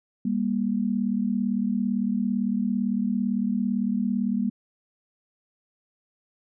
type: tone pair together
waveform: sine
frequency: 200 / 237.8 Hz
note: G3 / A#3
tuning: +35 / +35 cents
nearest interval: minor third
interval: 300 cents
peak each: -25 dBFS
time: 0.25-4.5 s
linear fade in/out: 5 ms
effects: none